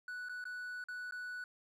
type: tone with dropouts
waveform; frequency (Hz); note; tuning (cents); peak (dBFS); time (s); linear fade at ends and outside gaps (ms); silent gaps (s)
triangle; 1480; F#6; 0; -39; 0.08-1.44; 2; 0.287-0.294 / 0.441-0.453 / 0.84-0.885 / 1.11-1.122
effects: none